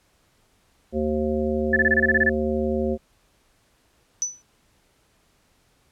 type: harmonic tone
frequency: 76 Hz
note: D#2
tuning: 40 cents flat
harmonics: 1 / 3 / 5 / 7 / 9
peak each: -30 / -25 / -26 / -27 / -36 dBFS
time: 0.92-2.98 s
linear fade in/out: 50 ms
type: tone bursts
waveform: sine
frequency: 1744 Hz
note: A6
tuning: 16 cents flat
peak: -15 dBFS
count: 10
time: 1.73-2.295 s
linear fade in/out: 5 ms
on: 34 ms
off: 25 ms
type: tone with exponential decay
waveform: sine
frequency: 5980 Hz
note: F#8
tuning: 17 cents sharp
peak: -18 dBFS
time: 4.22-4.42 s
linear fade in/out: 0 ms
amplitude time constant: 43 ms
effects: pink hiss -63 dBFS RMS until 5.91 s + low-pass 12000 Hz 12 dB/octave